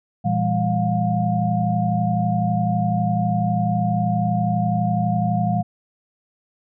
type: tone cluster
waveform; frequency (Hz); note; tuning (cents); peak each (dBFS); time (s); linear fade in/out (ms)
sine; 116.3 / 168.1 / 200.2 / 710; A#2 / E3 / G3 / F5; -4 / +34 / +37 / +28; -23; 0.24-5.63; 20
effects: none